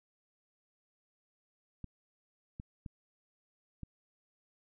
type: clicks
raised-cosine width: 5 ms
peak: -30 dBFS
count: 4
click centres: 1.843 / 2.599 / 2.862 / 3.833 s
effects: none